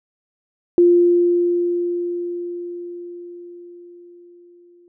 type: tone with exponential decay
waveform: sine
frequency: 349.2 Hz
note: F4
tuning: in tune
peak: -8 dBFS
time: 0.78-4.88 s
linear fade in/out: 1 ms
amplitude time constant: 890 ms
effects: none